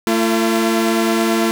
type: tone pair together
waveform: sawtooth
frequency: 224 / 340.6 Hz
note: A3 / F4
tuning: +31 / -43 cents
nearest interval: perfect fifth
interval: 726 cents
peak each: -13 dBFS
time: 0.07-1.51 s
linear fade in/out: 0 ms
effects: none